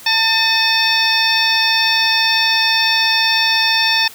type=harmonic tone with a mistuned harmonic; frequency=898 Hz; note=A5; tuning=35 cents sharp; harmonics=1 / 2 / 3 / 4 / 5 / 6; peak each=-21 / -19 / -19 / -19 / -21 / -18 dBFS; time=0.06-4.08 s; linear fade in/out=5 ms; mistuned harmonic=3; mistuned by=-90 cents; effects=white hiss -38 dBFS RMS until 4.14 s

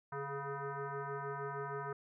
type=tone with frequency modulation; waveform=sine; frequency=415.3 Hz; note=G#4; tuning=in tune; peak=-38 dBFS; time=0.12-1.93 s; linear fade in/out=5 ms; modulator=279 Hz; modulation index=3.9; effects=none

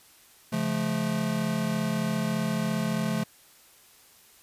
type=chord; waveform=square; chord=Db augmented; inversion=none; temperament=just; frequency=138.59 / 173.24 / 216.5 Hz; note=Db3 / F3 / A3; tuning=0 / -14 / -28 cents; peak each=-34 / -31 / -29 dBFS; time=0.52-3.24 s; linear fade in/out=10 ms; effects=white hiss -56 dBFS RMS until 4.42 s + resampled to 32000 Hz

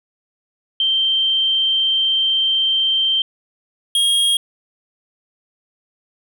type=tone pair in turn; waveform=sine / square; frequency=3136 / 3260 Hz; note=G7 / G#7; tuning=0 / -33 cents; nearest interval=minor second; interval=67 cents; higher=second; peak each=-14 dBFS; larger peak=neither; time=0.8-3.22 / 3.95-4.37 s; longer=first; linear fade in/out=2 ms; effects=none

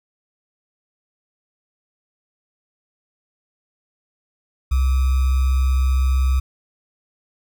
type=tone with sample-and-hold; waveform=sine; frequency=65.41 Hz; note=C2; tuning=in tune; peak=-14 dBFS; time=4.71-6.4 s; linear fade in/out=10 ms; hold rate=1225 Hz; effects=none

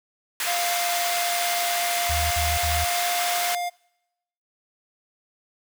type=high-pass noise; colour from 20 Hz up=pink; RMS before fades=-27 dBFS; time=0.4-3.55 s; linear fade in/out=2 ms; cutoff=1200 Hz; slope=12 dB/octave
type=tone with pitch glide; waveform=square; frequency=698.5 to 705 Hz; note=F5 to F5; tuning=0 to +16 cents; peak=-26 dBFS; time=0.46-3.7 s; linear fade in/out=20 ms; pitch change=+16 cents; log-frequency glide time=2.1-3.44 s
type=tone bursts; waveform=sine; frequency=77.78 Hz; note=D#2; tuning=in tune; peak=-25 dBFS; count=3; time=2.09-2.848 s; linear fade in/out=10 ms; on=220 ms; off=49 ms
effects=noise-tail reverb RT60 0.9 s tail -26 dB re dry

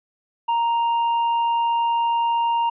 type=tone with hard clipping; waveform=triangle; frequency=932.3 Hz; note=A#5; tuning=in tune; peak=-19 dBFS; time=0.48-2.7 s; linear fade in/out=10 ms; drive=7 dB; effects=resampled to 8000 Hz

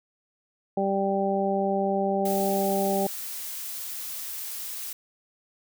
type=harmonic tone; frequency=196 Hz; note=G3; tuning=in tune; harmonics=1 / 2 / 3 / 4; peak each=-28 / -28 / -28 / -28 dBFS; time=0.77-3.07 s; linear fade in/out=5 ms
type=noise; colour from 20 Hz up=blue; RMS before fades=-35 dBFS; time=2.25-4.93 s; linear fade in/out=5 ms
effects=none

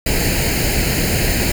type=noise with comb filter; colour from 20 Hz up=pink; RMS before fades=-17 dBFS; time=0.06-1.52 s; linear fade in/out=5 ms; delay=0.43 ms; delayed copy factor=+0.75; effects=none

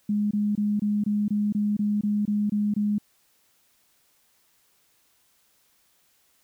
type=tone bursts; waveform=sine; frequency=207.7 Hz; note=G#3; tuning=in tune; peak=-21 dBFS; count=12; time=0.09-2.983 s; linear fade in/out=5 ms; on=220 ms; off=23 ms; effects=white hiss -65 dBFS RMS until 6.43 s

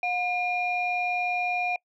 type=tone pair together; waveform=sine; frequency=718 / 2415 Hz; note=F5 / D7; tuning=+48 / +48 cents; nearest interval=octave + major sixth; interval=2100 cents; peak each=-26 dBFS; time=0.03-1.76 s; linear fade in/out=2 ms; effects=noise-tail reverb RT60 0.1 s tail -25 dB re dry + tanh soft clip ceiling -19 dBFS

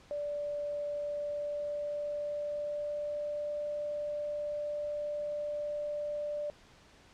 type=tone with pitch glide; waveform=sine; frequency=584 to 590.4 Hz; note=D5 to D5; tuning=-10 to +9 cents; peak=-33 dBFS; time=0.11-6.5 s; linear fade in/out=0 ms; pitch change=+19 cents; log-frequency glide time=0.84-3.5 s; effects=pink hiss -59 dBFS RMS until 7.13 s + low-pass 6000 Hz 12 dB/octave

